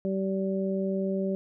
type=harmonic tone; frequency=192.6 Hz; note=G3; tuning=30 cents flat; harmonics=1 / 2 / 3; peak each=-28 / -31 / -33 dBFS; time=0.05-1.35 s; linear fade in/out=0 ms; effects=none